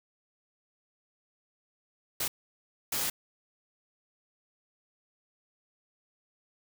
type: noise bursts at uneven times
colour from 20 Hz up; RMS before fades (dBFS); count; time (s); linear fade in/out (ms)
white; -31; 2; 2.2-2.28 / 2.92-3.1; 5
effects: none